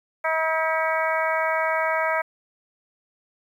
harmonic tone with a mistuned harmonic, 320 Hz, D#4, 49 cents sharp, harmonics 2 / 3 / 4 / 5 / 6 / 7, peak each -25 / -27 / -28 / -29 / -30 / -30 dBFS, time 0.24-2.22 s, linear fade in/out 10 ms, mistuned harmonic 6, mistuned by +24 cents, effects 9-bit

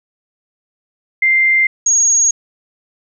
sine tone pair in turn, 2093 / 6607 Hz, C7 / G#8, 0 / -10 cents, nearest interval octave + minor sixth, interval 1990 cents, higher second, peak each -9 dBFS, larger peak neither, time 1.22-1.67 / 1.86-2.31 s, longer neither, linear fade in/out 5 ms, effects none

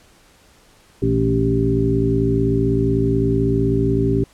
harmonic tone with a mistuned harmonic, 55.9 Hz, A1, 28 cents sharp, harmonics 1 / 2 / 3 / 4 / 5 / 7, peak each -25 / -20 / -24 / -26 / -21 / -20 dBFS, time 1.02-4.24 s, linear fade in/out 5 ms, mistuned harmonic 2, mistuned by +77 cents, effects pink hiss -52 dBFS RMS until 4.33 s + low-pass 11000 Hz 12 dB/octave

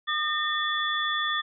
sine tone cluster, 1216 / 1818 / 3448 Hz, D#6 / A#6 / A7, -40 / -44 / -36 cents, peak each -29 dBFS, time 0.07-1.42 s, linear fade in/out 20 ms, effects none

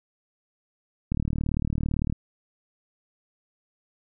click train, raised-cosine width 5 ms, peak -14 dBFS, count 39, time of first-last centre 1.12-2.125 s, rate 37.8 Hz, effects none

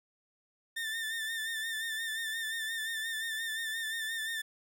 30% pulse tone with vibrato, 1792 Hz, A6, 31 cents sharp, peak -31 dBFS, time 0.76-4.42 s, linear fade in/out 10 ms, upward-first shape sine, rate 5.7 Hz, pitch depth 45 cents each way, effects none

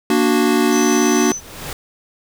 square chord, Bb augmented, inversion none, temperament equal with one note detuned, 234.8 / 293.7 / 370 Hz, Bb3 / D4 / F#4, +13 / 0 / 0 cents, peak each -18 dBFS, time 0.1-1.32 s, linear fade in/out 2 ms
sine tone, 6060 Hz, F#8, 40 cents sharp, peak -23 dBFS, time 0.7-1.41 s, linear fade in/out 50 ms
pink noise with exponential growth, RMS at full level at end -26 dBFS, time 0.85-1.73 s, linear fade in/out 2 ms, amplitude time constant 190 ms
effects none

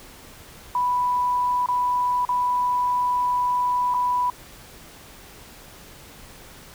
sine tone with dropouts, 987.8 Hz, B5, in tune, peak -19 dBFS, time 0.75-4.3 s, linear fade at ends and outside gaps 2 ms, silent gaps 1.661-1.686 / 2.251-2.29 / 3.94-3.944 s, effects pink hiss -45 dBFS RMS until 6.74 s

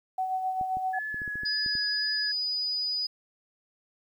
sine tone with tremolo, 751 Hz, F#5, 26 cents sharp, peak -25 dBFS, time 0.18-0.99 s, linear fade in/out 5 ms, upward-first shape sine, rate 7.6 Hz, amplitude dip 45%
clicks, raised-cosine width 3 ms, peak -30 dBFS, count 9, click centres 0.612 / 0.77 / 1.144 / 1.218 / 1.278 / 1.356 / 1.434 / 1.662 / 1.753 s
sine tone with vibrato, 1702 Hz, G#6, 42 cents sharp, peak -31 dBFS, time 0.93-2.32 s, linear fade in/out 10 ms, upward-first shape triangle, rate 1.9 Hz, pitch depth 22 cents each way
sine tone, 4955 Hz, D#8, 8 cents flat, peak -27 dBFS, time 1.45-3.07 s, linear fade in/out 10 ms
effects 10-bit

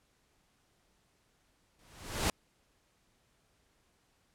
pink noise with exponential growth, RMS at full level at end -27 dBFS, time 1.79-2.3 s, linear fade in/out 2 ms, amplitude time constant 110 ms, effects pink hiss -72 dBFS RMS until 4.34 s + low-pass 11000 Hz 12 dB/octave

